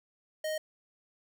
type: tone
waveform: square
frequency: 622.3 Hz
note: D#5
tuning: in tune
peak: -32 dBFS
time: 0.44-0.58 s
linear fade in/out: 5 ms
effects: none